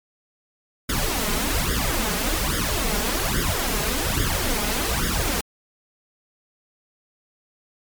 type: noise with flanger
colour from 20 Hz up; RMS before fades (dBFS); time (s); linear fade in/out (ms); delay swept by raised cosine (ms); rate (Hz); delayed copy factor
pink; -23; 0.89-5.41; 5; 0.58 to 4.88; 1.2; +0.9
effects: MP3 96 kbps